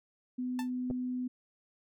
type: tone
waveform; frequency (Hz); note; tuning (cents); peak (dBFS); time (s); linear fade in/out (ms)
sine; 251.1; B3; +29; -32; 0.38-1.28; 10
type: tone with exponential decay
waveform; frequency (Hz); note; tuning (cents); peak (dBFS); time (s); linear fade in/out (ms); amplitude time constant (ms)
sawtooth; 885; A5; +10; -31; 0.59-0.7; 1; 23
type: clicks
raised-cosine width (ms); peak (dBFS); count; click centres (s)
2; -26; 2; 0.902 / 0.91
effects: none